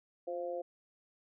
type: tone with amplitude modulation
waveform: sine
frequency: 523.3 Hz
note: C5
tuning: in tune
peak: -31 dBFS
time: 0.27-0.62 s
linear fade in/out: 10 ms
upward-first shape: sine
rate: 170 Hz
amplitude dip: 100%
effects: none